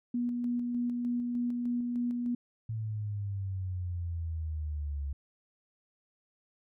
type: tone with tremolo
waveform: sine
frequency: 241.8 Hz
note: B3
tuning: 36 cents flat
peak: -28 dBFS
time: 0.14-2.35 s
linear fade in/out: 5 ms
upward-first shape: square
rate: 3.3 Hz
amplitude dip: 25%
type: exponential sweep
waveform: sine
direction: down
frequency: 112.6 to 69.3 Hz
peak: -32 dBFS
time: 2.69-5.13 s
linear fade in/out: 5 ms
effects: none

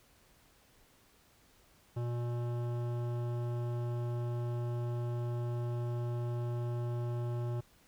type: tone with hard clipping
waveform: sine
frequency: 120 Hz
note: B2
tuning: 49 cents flat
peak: -35 dBFS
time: 1.96-7.61 s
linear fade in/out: 10 ms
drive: 15 dB
effects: pink hiss -65 dBFS RMS until 7.87 s

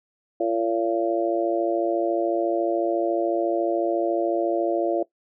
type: harmonic tone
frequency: 114 Hz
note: A#2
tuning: 38 cents flat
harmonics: 3 / 4 / 5 / 6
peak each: -24 / -29 / -25 / -27 dBFS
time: 0.4-5.03 s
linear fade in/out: 5 ms
effects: noise-tail reverb RT60 0.1 s tail -18 dB re dry

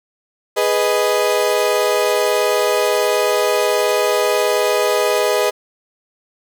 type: chord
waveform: 35% pulse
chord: G# minor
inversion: none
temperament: equal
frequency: 415.3 / 493.9 / 622.3 Hz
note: G#4 / B4 / D#5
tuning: 0 / 0 / 0 cents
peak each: -17 dBFS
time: 0.56-5.51 s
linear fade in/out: 20 ms
effects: none

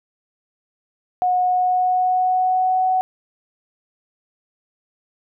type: tone with pitch glide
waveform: sine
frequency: 728 to 745.9 Hz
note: F#5 to F#5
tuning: -28 to +14 cents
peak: -15 dBFS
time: 1.22-3.01 s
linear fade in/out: 0 ms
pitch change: +42 cents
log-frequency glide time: 1.4-2.86 s
effects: none

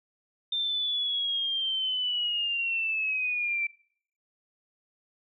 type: linear sweep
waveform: sine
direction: down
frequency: 3600 to 2330 Hz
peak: -26 dBFS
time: 0.52-3.67 s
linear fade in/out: 5 ms
effects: noise-tail reverb RT60 0.6 s tail -23 dB re dry

